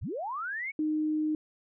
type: linear sweep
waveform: sine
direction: up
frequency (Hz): 39.81 to 2268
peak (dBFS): -32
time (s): 0.01-0.72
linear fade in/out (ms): 20
type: tone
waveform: sine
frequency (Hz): 307.8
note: D#4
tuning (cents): -19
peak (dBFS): -26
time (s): 0.79-1.35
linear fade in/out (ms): 2
effects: none